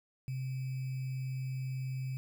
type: tone with sample-and-hold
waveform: sine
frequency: 130.81 Hz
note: C3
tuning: in tune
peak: -34 dBFS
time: 0.28-2.17 s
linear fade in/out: 0 ms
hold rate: 2450 Hz
effects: none